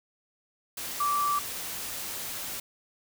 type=tone in noise; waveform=sine; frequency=1164 Hz; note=D6; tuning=16 cents flat; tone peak=-24 dBFS; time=1-1.39 s; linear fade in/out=5 ms; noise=white; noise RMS=-36 dBFS; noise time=0.77-2.6 s; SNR=+9 dB; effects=none